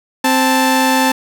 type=tone pair together; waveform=sawtooth; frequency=261.6 / 879.9 Hz; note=C4 / A5; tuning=0 / 0 cents; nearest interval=octave + major sixth; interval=2100 cents; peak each=-10 dBFS; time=0.24-1.12 s; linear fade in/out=5 ms; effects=none